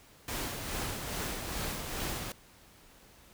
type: noise with tremolo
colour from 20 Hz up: pink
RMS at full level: -35 dBFS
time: 0.28-2.32 s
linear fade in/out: 2 ms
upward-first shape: sine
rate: 2.4 Hz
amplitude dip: 40%
effects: pink hiss -58 dBFS RMS until 3.33 s